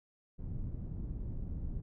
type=low-pass noise; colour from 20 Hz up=pink; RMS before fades=-39 dBFS; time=0.38-1.82 s; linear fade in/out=20 ms; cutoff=160 Hz; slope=12 dB/octave; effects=none